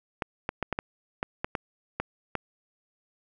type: clicks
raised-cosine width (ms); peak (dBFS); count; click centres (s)
0.5; -13; 10; 0.222 / 0.491 / 0.627 / 0.727 / 0.789 / 1.229 / 1.445 / 1.552 / 2 / 2.353
effects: none